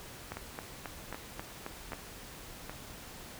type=two click trains; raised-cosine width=0.5 ms; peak=-23 / -24 dBFS; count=7 / 4; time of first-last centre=0.32-1.933 / 0.37-2.696 s; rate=3.72 / 1.29 Hz; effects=pink hiss -48 dBFS RMS until 3.39 s